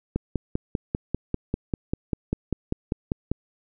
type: click train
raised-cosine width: 3 ms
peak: -11 dBFS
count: 17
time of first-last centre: 0.16-3.316 s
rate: 5.07 Hz
effects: none